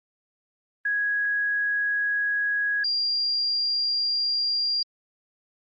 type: tone pair in turn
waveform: sine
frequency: 1661.2 / 4778 Hz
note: G#6 / D8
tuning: 0 / +29 cents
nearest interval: octave + tritone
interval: 1829 cents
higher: second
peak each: -22 dBFS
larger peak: neither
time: 0.85-2.84 / 2.84-4.83 s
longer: neither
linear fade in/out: 5 ms
effects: Opus 24 kbps